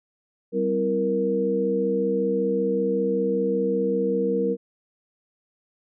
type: tone cluster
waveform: sine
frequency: 193.3 / 258.6 / 333.5 / 468.2 Hz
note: G3 / C4 / E4 / A#4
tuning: -24 / -20 / +20 / +8 cents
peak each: -27 / -30 / -31 / -22 dBFS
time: 0.52-4.57 s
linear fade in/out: 50 ms
effects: none